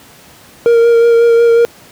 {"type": "tone with vibrato", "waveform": "triangle", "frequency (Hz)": 466.2, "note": "A#4", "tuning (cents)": 0, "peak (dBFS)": -3, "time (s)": [0.66, 1.65], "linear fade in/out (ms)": 0, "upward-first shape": "sine", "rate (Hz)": 5.5, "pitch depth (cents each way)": 16, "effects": ["pink hiss -40 dBFS RMS until 1.91 s", "high-pass 100 Hz 12 dB/octave"]}